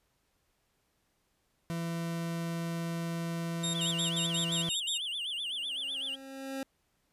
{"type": "tone", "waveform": "40% pulse", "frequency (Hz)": 167.7, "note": "E3", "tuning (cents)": 30, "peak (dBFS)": -32, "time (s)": [1.7, 4.69], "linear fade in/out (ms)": 0}
{"type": "tone bursts", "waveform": "25% pulse", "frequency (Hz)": 3700, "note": "A#7", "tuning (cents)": -14, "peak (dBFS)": -28, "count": 8, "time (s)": [3.63, 4.979], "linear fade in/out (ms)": 10, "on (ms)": 110, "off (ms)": 67}
{"type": "tone with vibrato", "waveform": "triangle", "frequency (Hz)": 3136, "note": "G7", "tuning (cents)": 0, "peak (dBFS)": -32, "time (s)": [3.74, 6.16], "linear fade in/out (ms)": 20, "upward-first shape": "sine", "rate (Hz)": 7.9, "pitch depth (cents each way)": 210}
{"type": "tone with exponential growth", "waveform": "25% pulse", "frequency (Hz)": 269, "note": "C4", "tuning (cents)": 48, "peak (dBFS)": -30, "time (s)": [5.29, 6.63], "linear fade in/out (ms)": 2, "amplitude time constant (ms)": 290}
{"effects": ["pink hiss -75 dBFS RMS until 7.12 s", "resampled to 32000 Hz"]}